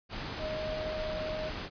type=tone in noise; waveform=sine; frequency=622.3 Hz; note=D#5; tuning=in tune; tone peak=-34 dBFS; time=0.38-1.52 s; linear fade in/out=50 ms; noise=pink; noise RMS=-38 dBFS; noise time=0.09-1.7 s; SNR=+1 dB; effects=resampled to 11025 Hz